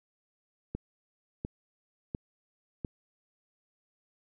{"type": "click train", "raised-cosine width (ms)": 3, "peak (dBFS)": -21, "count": 4, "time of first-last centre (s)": [0.75, 2.848], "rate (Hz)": 1.43, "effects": []}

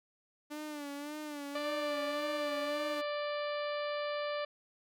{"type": "tone with vibrato", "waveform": "sawtooth", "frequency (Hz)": 293.7, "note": "D4", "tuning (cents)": 0, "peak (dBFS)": -36, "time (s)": [0.5, 3.02], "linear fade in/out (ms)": 20, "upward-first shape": "sine", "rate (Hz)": 1.8, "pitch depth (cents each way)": 64}
{"type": "harmonic tone", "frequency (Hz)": 588, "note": "D5", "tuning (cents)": 2, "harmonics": [1, 2, 3, 4, 5, 6, 7, 8], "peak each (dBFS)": [-35, -41, -45, -47, -49, -51, -52, -53], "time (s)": [1.55, 4.45], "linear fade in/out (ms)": 5}
{"effects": []}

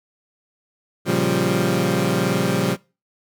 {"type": "chord", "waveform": "20% pulse", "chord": "G half-diminished seventh", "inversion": "first", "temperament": "equal", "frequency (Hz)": [116.54, 138.59, 174.61, 196], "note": ["Bb2", "Db3", "F3", "G3"], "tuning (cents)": [0, 0, 0, 0], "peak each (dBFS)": [-22, -19, -17, -18], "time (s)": [1.05, 2.77], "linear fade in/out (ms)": 50, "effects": ["noise-tail reverb RT60 0.3 s tail -22 dB re dry"]}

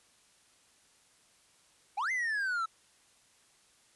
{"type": "exponential two-way sweep", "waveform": "triangle", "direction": "up then down", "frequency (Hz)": [740, 2100, 1299], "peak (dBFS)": -28, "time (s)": [1.97, 2.66], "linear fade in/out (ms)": 10, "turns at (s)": 2.11, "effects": ["white hiss -65 dBFS RMS until 3.95 s", "resampled to 24000 Hz"]}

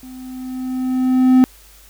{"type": "tone with level ramp", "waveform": "triangle", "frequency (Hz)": 256.6, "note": "C4", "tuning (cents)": -34, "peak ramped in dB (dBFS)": [-32, -4], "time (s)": [0.03, 1.44], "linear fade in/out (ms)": 0, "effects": ["added 50 Hz sine -47 dBFS peak until 1.89 s", "white hiss -47 dBFS RMS until 1.89 s"]}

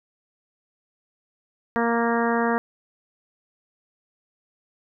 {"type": "harmonic tone", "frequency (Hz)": 233.1, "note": "A#3", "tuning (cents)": 0, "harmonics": [1, 2, 3, 4, 5, 6, 7, 8], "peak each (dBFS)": [-24, -25, -28, -28, -30, -33, -31, -33], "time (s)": [1.76, 2.58], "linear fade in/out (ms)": 0, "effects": []}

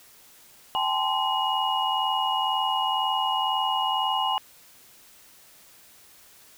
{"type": "tone cluster", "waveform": "sine", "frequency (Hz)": [781, 863, 1033, 2891], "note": ["G5", "A5", "C6", "F#7"], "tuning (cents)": [-7, -34, -22, -41], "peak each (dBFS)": -28, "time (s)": [0.75, 4.38], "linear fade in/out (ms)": 0, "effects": ["white hiss -53 dBFS RMS until 6.57 s"]}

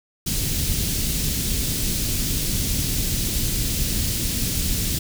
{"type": "band-stop noise", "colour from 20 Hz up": "pink", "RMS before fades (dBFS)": -23, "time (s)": [0.26, 4.99], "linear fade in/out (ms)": 10, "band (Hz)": [230, 3900], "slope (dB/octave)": 12, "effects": []}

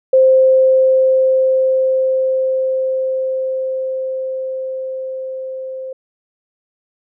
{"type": "tone with level ramp", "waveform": "sine", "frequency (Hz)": 523.3, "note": "C5", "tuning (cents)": 0, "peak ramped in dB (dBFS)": [-6, -24], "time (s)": [0.13, 5.93], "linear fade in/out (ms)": 5, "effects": []}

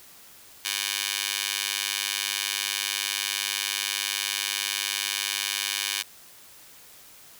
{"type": "tone with high-pass filter", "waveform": "15% pulse", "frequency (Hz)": 100, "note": "G2", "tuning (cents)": 35, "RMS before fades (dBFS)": -29, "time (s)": [0.64, 6.03], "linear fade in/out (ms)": 20, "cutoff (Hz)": 2900, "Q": 1.1, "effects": ["white hiss -50 dBFS RMS until 7.39 s"]}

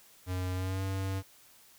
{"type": "tone with pitch glide", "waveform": "square", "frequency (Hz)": [91.8, 96.09], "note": ["F#2", "G2"], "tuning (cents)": [-13, -34], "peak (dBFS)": -32, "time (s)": [0.26, 1.23], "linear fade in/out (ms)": 50, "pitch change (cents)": 79, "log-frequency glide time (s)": [0.53, 0.83], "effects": ["white hiss -59 dBFS RMS until 1.78 s"]}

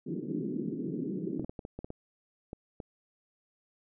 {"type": "band-pass noise", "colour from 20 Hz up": "white", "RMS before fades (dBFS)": -35, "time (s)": [0.06, 1.45], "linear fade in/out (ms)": 10, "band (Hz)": [150, 370], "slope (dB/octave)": 48}
{"type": "clicks", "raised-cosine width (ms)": 2, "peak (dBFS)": -26, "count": 10, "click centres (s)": [1.396, 1.445, 1.495, 1.592, 1.651, 1.79, 1.845, 1.904, 2.531, 2.802]}
{"effects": []}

